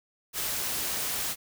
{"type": "noise", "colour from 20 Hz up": "white", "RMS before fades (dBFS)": -31, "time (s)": [0.33, 1.36], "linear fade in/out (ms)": 50, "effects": []}